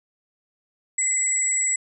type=tone pair together; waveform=sine; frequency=2048 / 7764 Hz; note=C7 / B8; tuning=-38 / -31 cents; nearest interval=octave + major seventh; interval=2307 cents; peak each=-29 / -20 dBFS; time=0.98-1.76 s; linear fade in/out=5 ms; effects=none